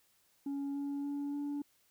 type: tone with pitch steps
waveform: sine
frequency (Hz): 280 / 282.6 / 285.2 / 287.9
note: C#4 / C#4 / C#4 / D4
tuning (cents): +18 / +34 / +49 / -34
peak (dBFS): -32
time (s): 0.46-1.62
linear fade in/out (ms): 5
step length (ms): 290
effects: tanh soft clip ceiling -34 dBFS + white hiss -71 dBFS RMS until 1.9 s